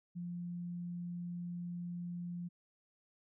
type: tone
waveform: sine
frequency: 174.61 Hz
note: F3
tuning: in tune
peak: -39 dBFS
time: 0.15-2.49 s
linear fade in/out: 20 ms
effects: none